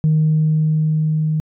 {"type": "tone with level ramp", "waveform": "sine", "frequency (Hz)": 155.56, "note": "D#3", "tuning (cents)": 0, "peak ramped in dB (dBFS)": [-10, -15], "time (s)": [0.04, 1.4], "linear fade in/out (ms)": 0, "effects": ["tanh soft clip ceiling -8 dBFS"]}